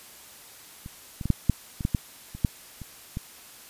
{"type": "clicks", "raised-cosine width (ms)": 5, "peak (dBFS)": [-26, -21, -16, -7, -6, -20, -11, -10, -25, -8, -26, -18], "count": 12, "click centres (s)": [0.861, 1.212, 1.256, 1.303, 1.497, 1.808, 1.851, 1.948, 2.35, 2.448, 2.817, 3.171], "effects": ["white hiss -48 dBFS RMS until 3.69 s", "resampled to 32000 Hz"]}